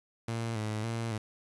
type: tone with vibrato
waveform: sawtooth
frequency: 111.2 Hz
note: A2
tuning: 19 cents sharp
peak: -28 dBFS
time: 0.28-1.18 s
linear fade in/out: 5 ms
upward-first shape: square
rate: 1.8 Hz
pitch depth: 55 cents each way
effects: resampled to 24000 Hz + 9-bit